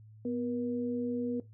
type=tone pair together; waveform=sine; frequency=246.9 / 478 Hz; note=B3 / A#4; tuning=0 / +43 cents; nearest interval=major seventh; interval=1143 cents; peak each=-32 / -36 dBFS; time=0.25-1.4 s; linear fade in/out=2 ms; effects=noise-tail reverb RT60 0.2 s tail -17 dB re dry + added 108 Hz sine -51 dBFS peak until 1.53 s